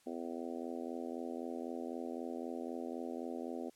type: harmonic tone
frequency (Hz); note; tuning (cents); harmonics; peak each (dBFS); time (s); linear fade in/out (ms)
83.9; E2; +31; 3 / 4 / 5 / 6 / 7 / 8 / 9; -43 / -45 / -47 / -49 / -50 / -51 / -52; 0.06-3.7; 10
effects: white hiss -69 dBFS RMS until 3.75 s + low-pass 11000 Hz 12 dB/octave